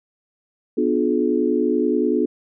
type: chord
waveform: sine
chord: B diminished seventh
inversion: none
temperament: just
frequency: 246.9 / 296.3 / 355.6 / 426.7 Hz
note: B3 / D4 / F4 / Ab4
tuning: 0 / +15 / +31 / +47 cents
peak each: -22 dBFS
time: 0.77-2.26 s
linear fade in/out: 10 ms
effects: none